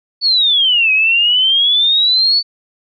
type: exponential two-way sweep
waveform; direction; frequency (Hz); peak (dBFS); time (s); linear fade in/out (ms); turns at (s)
sine; down then up; 4509 to 2519 to 4509; -9; 0.21-2.43; 50; 0.92
effects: none